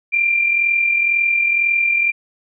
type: tone pair together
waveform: sine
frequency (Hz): 2374 / 2416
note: D7 / D7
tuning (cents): +18 / +48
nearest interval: unison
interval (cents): 30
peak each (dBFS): -14 / -23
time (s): 0.12-2.12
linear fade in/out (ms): 20
effects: none